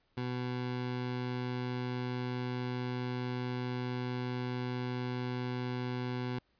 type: tone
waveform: 20% pulse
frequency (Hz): 124.6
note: B2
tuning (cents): +16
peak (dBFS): -29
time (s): 0.17-6.39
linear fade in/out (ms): 5
effects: pink hiss -74 dBFS RMS until 6.59 s + resampled to 11025 Hz